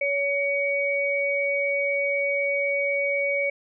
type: tone pair together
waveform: sine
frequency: 563 / 2252 Hz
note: C#5 / C#7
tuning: +27 / +27 cents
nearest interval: 2 octaves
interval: 2400 cents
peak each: -25 / -24 dBFS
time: 0.01-3.5 s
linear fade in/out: 5 ms
effects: none